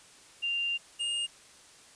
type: tone pair in turn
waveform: sine / square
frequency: 2789 / 2830 Hz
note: F7 / F7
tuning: -3 / +22 cents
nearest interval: unison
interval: 25 cents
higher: second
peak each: -28 / -30 dBFS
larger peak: first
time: 0.42-0.78 / 0.99-1.27 s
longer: first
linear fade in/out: 20 ms
effects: white hiss -55 dBFS RMS until 1.95 s + resampled to 22050 Hz